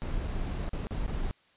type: noise with dropouts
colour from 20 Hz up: brown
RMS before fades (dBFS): -32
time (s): 0.02-1.31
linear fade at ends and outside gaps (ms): 0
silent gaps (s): 0.273-0.279 / 0.692-0.732 / 0.869-0.908 / 1.065-1.079
effects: white hiss -64 dBFS RMS until 1.56 s + resampled to 8000 Hz